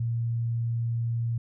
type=tone; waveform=sine; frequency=116.54 Hz; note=A#2; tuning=in tune; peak=-25 dBFS; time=0-1.38 s; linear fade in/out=5 ms; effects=none